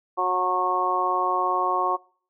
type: harmonic tone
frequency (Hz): 182.5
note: F#3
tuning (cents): -24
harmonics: 2 / 3 / 4 / 5 / 6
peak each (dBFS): -30 / -32 / -27 / -28 / -24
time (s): 0.17-1.97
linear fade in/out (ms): 20
effects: noise-tail reverb RT60 0.5 s tail -24 dB re dry